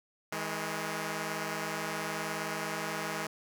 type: tone pair together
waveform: 5% pulse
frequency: 160.54 / 207.7 Hz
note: E3 / G#3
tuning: -45 / 0 cents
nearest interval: major third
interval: 445 cents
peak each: -25 dBFS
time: 0.32-3.27 s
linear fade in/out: 5 ms
effects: none